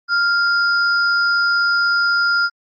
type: tone pair together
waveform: sine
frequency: 1396.9 / 4974 Hz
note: F6 / D#8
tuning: 0 / -1 cents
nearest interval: octave + minor seventh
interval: 2199 cents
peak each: -14 / -23 dBFS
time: 0.08-2.5 s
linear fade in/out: 50 ms
effects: Opus 32 kbps